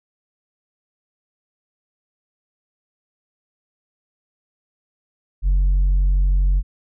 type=tone with tanh clipping; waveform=triangle; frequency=46.25 Hz; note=F#1; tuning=in tune; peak=-14 dBFS; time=5.42-6.63 s; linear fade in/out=50 ms; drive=7 dB; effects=none